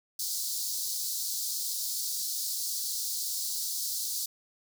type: high-pass noise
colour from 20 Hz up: pink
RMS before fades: -33 dBFS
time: 0.19-4.26 s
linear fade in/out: 5 ms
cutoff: 4200 Hz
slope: 48 dB/octave
effects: none